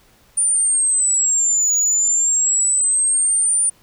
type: exponential two-way sweep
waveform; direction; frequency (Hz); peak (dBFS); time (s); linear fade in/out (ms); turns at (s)
sine; down then up; 9340 to 6800 to 9340; -12; 0.37-3.7; 10; 1.75
effects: tanh soft clip ceiling -12 dBFS + pink hiss -54 dBFS RMS until 3.82 s